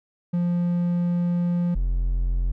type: tone pair in turn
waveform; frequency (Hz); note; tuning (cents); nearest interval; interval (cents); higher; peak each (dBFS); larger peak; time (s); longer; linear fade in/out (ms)
triangle; 174.61 / 43.65; F3 / F1; 0 / 0; 2 octaves; 2400; first; -18; neither; 0.33-1.75 / 1.75-2.52; first; 10
effects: none